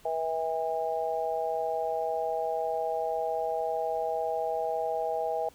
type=harmonic tone; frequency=161.9 Hz; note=E3; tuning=31 cents flat; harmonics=3 / 4 / 5; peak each=-33 / -31 / -32 dBFS; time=0.05-5.49 s; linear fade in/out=5 ms; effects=pink hiss -58 dBFS RMS until 5.54 s